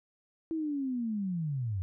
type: linear sweep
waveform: sine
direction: down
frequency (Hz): 329.6 to 87.7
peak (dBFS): -30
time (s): 0.51-1.82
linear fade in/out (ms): 0
effects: none